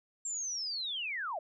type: linear sweep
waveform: sine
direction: down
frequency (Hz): 7490 to 577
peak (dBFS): -34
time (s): 0.25-1.39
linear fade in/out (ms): 5
effects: none